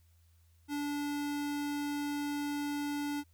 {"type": "tone", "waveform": "square", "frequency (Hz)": 290, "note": "D4", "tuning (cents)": -22, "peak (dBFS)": -34, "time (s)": [0.68, 3.24], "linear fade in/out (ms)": 50, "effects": ["added 83 Hz sine -62 dBFS peak until 3.33 s", "white hiss -74 dBFS RMS until 3.33 s"]}